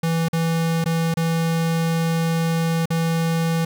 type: tone with dropouts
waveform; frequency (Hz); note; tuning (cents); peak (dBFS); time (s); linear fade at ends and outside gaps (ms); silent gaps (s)
square; 164.81; E3; 0; -19; 0.03-3.65; 5; 0.285-0.33 / 0.842-0.858 / 1.141-1.17 / 2.857-2.903
effects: none